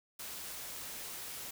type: noise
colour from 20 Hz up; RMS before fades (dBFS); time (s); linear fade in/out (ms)
white; -44; 0.19-1.51; 5
effects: none